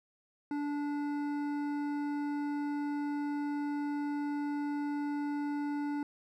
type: tone with hard clipping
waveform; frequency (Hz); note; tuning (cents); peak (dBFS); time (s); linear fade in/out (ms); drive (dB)
sine; 290.7; D4; -18; -34; 0.51-6.03; 2; 11
effects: none